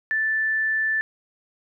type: tone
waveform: sine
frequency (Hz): 1760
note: A6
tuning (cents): 0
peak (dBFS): -20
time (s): 0.11-1.01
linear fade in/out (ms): 0
effects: none